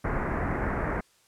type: low-pass noise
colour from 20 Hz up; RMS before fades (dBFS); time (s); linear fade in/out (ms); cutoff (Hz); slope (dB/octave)
pink; -29; 0.04-1.01; 10; 2000; 48
effects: white hiss -63 dBFS RMS until 1.27 s + low-pass 10000 Hz 12 dB/octave